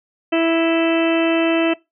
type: harmonic tone with a mistuned harmonic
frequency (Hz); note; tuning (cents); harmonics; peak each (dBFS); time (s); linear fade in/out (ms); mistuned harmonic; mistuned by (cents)
329.6; E4; 0; 1 / 2 / 3 / 4 / 5 / 6 / 7 / 8 / 9; -16 / -19 / -32 / -29 / -33 / -31 / -36 / -25 / -31; 0.32-1.74; 10; 9; +58
effects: noise-tail reverb RT60 0.2 s tail -21 dB re dry